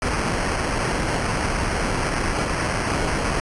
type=noise with sample-and-hold; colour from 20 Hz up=pink; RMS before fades=-23 dBFS; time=0.02-3.4 s; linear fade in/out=2 ms; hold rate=3675 Hz; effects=resampled to 24000 Hz